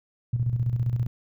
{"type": "tone with tremolo", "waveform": "sine", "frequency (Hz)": 120.1, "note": "B2", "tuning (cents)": -48, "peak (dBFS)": -20, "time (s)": [0.33, 1.07], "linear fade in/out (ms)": 5, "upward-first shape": "square", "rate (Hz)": 15, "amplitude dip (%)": 60, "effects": []}